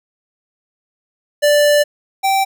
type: tone pair in turn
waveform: square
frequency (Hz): 587.3 / 777.5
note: D5 / G5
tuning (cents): 0 / -14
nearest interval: perfect fourth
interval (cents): 486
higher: second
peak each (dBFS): -10 / -13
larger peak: first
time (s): 1.42-1.84 / 2.23-2.45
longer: first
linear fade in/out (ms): 20
effects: none